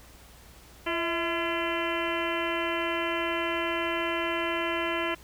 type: harmonic tone with a mistuned harmonic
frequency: 340 Hz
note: F4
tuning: 46 cents flat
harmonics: 1 / 2 / 3 / 4 / 5 / 6 / 7 / 8 / 9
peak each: -32 / -34 / -34 / -37 / -37 / -37 / -38 / -37 / -38 dBFS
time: 0.86-5.15 s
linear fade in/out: 10 ms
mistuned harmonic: 2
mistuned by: -71 cents
effects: added 60 Hz sine -53 dBFS peak until 5.23 s + pink hiss -53 dBFS RMS until 5.23 s